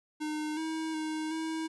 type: tone with pitch steps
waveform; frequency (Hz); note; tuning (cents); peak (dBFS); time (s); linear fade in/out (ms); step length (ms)
square; 305.4 / 319 / 312.3 / 320.3; D#4 / D#4 / D#4 / E4; -32 / +43 / +7 / -50; -33; 0.2-1.68; 20; 370
effects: resampled to 24000 Hz